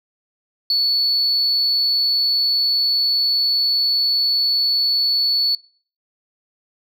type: tone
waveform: sine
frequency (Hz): 4435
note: C#8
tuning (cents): 0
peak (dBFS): -13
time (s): 0.7-5.55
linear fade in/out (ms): 2
effects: noise-tail reverb RT60 0.5 s tail -26 dB re dry + tanh soft clip ceiling -12 dBFS